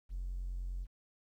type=tone; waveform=triangle; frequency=44.9 Hz; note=F1; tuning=49 cents sharp; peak=-33 dBFS; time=0.09-0.87 s; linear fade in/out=50 ms; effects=tanh soft clip ceiling -33 dBFS + 12-bit